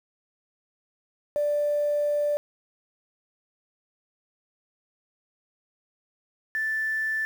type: tone pair in turn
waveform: sine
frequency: 587.3 / 1759.9 Hz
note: D5 / A6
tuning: 0 / 0 cents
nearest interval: octave + perfect fifth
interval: 1900 cents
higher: second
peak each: -21 / -24 dBFS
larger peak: first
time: 1.36-2.37 / 6.55-7.25 s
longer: first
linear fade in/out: 0 ms
effects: tanh soft clip ceiling -17 dBFS + 8-bit